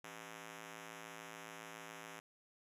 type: ring-modulated tone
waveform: 5% pulse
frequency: 221.4 Hz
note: A3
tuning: 11 cents sharp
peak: -35 dBFS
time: 0.04-2.2 s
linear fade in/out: 5 ms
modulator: 53.6 Hz
effects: resampled to 32000 Hz